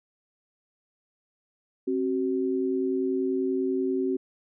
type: tone pair together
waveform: sine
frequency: 266.3 / 376.6 Hz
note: C4 / F#4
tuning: +31 / +31 cents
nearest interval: tritone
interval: 600 cents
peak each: -27 / -26 dBFS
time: 1.87-4.17 s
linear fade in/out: 10 ms
effects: none